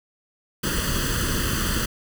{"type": "noise with comb filter", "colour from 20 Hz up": "pink", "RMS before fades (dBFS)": -24, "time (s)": [0.63, 1.86], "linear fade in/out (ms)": 10, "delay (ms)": 0.65, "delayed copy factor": 0.85, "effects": []}